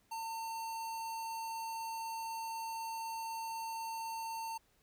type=tone with notch filter; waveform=square; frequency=904 Hz; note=A5; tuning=47 cents sharp; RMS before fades=-41 dBFS; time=0.11-4.58 s; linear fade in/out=10 ms; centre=2200 Hz; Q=1.8; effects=pink hiss -72 dBFS RMS until 4.82 s